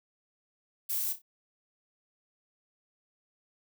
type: noise with echo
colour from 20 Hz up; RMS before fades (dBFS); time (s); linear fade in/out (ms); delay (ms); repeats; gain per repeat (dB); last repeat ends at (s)
violet; -32; 0.89-1.13; 10; 30; 3; -10; 1.22
effects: none